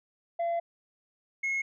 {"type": "tone pair in turn", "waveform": "sine", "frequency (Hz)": [681, 2169], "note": ["F5", "C#7"], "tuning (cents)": [-44, -38], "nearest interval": "octave + minor sixth", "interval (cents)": 2006, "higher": "second", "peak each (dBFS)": [-24, -25], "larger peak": "first", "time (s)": [[0.39, 0.6], [1.43, 1.62]], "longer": "first", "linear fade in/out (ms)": 10, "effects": ["tanh soft clip ceiling -26 dBFS"]}